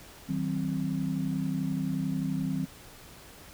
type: chord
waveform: sine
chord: C diminished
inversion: first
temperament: just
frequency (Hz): 156.98 / 188.37 / 261.6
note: Eb3 / Gb3 / C4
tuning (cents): +16 / +31 / 0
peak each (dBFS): -32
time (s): 0.28-2.66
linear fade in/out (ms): 20
effects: pink hiss -50 dBFS RMS until 3.53 s